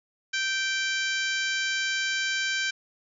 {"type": "harmonic tone with a mistuned harmonic", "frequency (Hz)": 780, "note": "G5", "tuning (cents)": -9, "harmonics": [2, 3, 4, 5, 6, 7, 8, 9], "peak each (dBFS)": [-28, -32, -34, -36, -38, -39, -40, -41], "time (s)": [0.33, 2.71], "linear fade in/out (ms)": 10, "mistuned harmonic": 5, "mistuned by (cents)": 17, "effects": []}